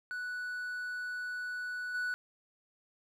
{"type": "tone with level steps", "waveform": "triangle", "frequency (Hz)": 1480, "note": "F#6", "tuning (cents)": 0, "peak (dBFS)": [-34, -30], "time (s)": [0.11, 2.14], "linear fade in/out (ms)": 0, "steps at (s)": 1.94, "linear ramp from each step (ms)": 10, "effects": []}